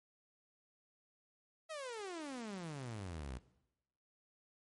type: exponential sweep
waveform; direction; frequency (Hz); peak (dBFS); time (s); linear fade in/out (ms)
sawtooth; down; 656 to 58.27; -39; 1.69-3.39; 20
effects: noise-tail reverb RT60 0.9 s tail -18 dB re dry + MP3 48 kbps